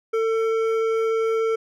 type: tone with hard clipping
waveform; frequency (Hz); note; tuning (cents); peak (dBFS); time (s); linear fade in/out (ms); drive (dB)
triangle; 448.3; A4; +32; -21; 0.13-1.56; 10; 13
effects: none